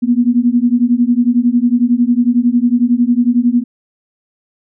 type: beating tone pair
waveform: sine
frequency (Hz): 236.1 / 247.1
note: A#3 / B3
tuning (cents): +22 / +1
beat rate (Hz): 11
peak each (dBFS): -12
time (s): 0.02-3.64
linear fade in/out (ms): 20
effects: none